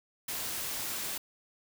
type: noise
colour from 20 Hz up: white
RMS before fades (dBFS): -36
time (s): 0.28-1.18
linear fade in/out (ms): 5
effects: none